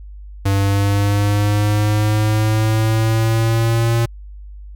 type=linear sweep; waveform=square; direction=up; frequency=98.2 to 116.54 Hz; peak=-14 dBFS; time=0.45-4.06 s; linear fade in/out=10 ms; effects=added 50 Hz sine -32 dBFS peak until 4.75 s

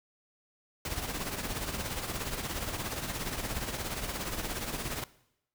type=noise with tremolo; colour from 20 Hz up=pink; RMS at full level=-33 dBFS; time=0.85-5.04 s; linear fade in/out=2 ms; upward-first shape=triangle; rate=17 Hz; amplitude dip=65%; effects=noise-tail reverb RT60 0.8 s tail -19 dB re dry

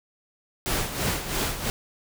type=noise with tremolo; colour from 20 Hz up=pink; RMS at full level=-25 dBFS; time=0.66-1.7 s; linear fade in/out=0 ms; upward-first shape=sine; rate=3 Hz; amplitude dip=65%; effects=none

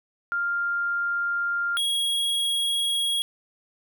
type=tone pair in turn; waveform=sine / square; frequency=1398 / 3306 Hz; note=F6 / G#7; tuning=+1 / -9 cents; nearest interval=octave + minor third; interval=1490 cents; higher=second; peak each=-23 dBFS; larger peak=neither; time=0.32-1.77 / 1.77-3.22 s; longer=neither; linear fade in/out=0 ms; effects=none

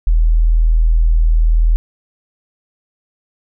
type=tone; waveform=sine; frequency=40.44 Hz; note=E1; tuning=32 cents flat; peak=-8 dBFS; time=0.07-1.76 s; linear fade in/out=0 ms; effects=none

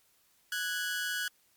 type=tone pair together; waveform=sawtooth; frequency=1480 / 1653.6 Hz; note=F#6 / G#6; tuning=0 / -8 cents; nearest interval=major second; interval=192 cents; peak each=-30 / -32 dBFS; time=0.52-1.28 s; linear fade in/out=2 ms; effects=white hiss -68 dBFS RMS until 1.56 s + MP3 96 kbps

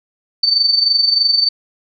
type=tone with amplitude modulation; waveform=sine; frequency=4554 Hz; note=C#8; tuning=46 cents sharp; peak=-8 dBFS; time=0.43-1.49 s; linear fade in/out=5 ms; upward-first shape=sine; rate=23.2 Hz; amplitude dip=65%; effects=none

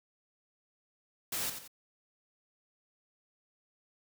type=noise with echo; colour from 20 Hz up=white; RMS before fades=-35 dBFS; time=1.32-1.5 s; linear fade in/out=5 ms; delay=89 ms; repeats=2; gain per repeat=-8 dB; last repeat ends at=1.678 s; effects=none

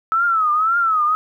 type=tone with vibrato; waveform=sine; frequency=1300 Hz; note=E6; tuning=24 cents flat; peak=-14 dBFS; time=0.12-1.15 s; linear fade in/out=0 ms; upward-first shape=triangle; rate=1.9 Hz; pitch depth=150 cents each way; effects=9-bit

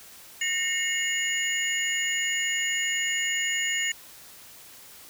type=tone cluster; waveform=sine; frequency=1835 / 2168 / 2857 / 6880 Hz; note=A#6 / C#7 / F7 / A8; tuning=-28 / -39 / +39 / -40 cents; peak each=-30 dBFS; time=0.41-3.92 s; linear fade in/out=5 ms; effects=white hiss -48 dBFS RMS until 5.09 s

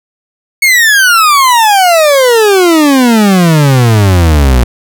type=exponential sweep; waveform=40% pulse; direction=down; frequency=2217 to 58.27 Hz; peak=-3 dBFS; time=0.62-4.64 s; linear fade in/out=5 ms; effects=none

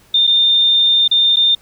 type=tone with dropouts; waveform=sine; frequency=3616 Hz; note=A7; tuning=47 cents sharp; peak=-9 dBFS; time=0.14-1.55 s; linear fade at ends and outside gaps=5 ms; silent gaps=0.269-0.274 / 1.079-1.112 / 1.36-1.368 s; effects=pink hiss -50 dBFS RMS until 1.61 s

